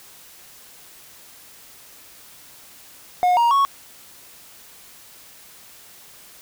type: tone with pitch steps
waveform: triangle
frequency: 721 / 941 / 1108 Hz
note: F#5 / A#5 / C#6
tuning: -45 / +16 / -1 cents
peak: -12 dBFS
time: 3.23-3.65 s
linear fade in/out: 0 ms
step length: 140 ms
effects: white hiss -46 dBFS RMS until 6.41 s